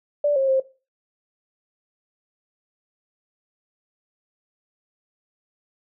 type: tone with pitch steps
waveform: sine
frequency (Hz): 584 / 538 / 530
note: D5 / C5 / C5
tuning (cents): -10 / +48 / +22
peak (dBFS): -16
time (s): 0.24-0.6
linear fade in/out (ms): 5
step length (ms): 120
effects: noise-tail reverb RT60 0.3 s tail -17 dB re dry